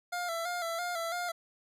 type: tone with vibrato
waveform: 25% pulse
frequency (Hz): 687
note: F5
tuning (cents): -29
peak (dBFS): -29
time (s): 0.12-1.32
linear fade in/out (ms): 10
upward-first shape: square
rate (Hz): 3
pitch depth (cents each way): 51
effects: resampled to 32000 Hz